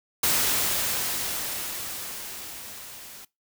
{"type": "noise with level ramp", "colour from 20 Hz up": "white", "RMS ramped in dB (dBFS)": [-22, -44], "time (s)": [0.23, 3.25], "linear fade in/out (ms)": 5, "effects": ["noise-tail reverb RT60 0.2 s tail -21 dB re dry"]}